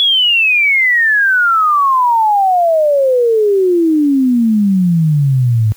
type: exponential sweep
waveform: sine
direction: down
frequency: 3415 to 105.3 Hz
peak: -8 dBFS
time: 0-5.72 s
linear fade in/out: 0 ms
effects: white hiss -45 dBFS RMS until 5.76 s + high-pass 60 Hz 12 dB/octave